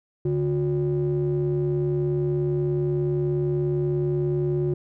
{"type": "ring-modulated tone", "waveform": "triangle", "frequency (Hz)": 108.4, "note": "A2", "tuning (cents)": -25, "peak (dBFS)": -16, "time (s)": [0.25, 4.74], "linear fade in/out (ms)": 5, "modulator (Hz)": 252, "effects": []}